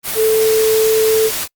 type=tone in noise; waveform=sine; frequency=440 Hz; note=A4; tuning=in tune; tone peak=-10 dBFS; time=0.15-1.31 s; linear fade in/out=50 ms; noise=white; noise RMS=-21 dBFS; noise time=0.03-1.48 s; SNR=+8 dB; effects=noise-tail reverb RT60 0.1 s tail -26 dB re dry + Opus 32 kbps